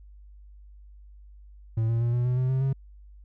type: tone with pitch steps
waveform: triangle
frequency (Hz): 112.5 / 115.46 / 118.5 / 121.62 / 124.83 / 128.11 / 131.49 / 134.95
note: A2 / A#2 / A#2 / B2 / B2 / C3 / C3 / C#3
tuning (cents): +39 / -16 / +29 / -26 / +19 / -36 / +9 / -46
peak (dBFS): -20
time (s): 1.77-2.73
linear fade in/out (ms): 5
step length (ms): 120
effects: added 50 Hz sine -46 dBFS peak until 3.24 s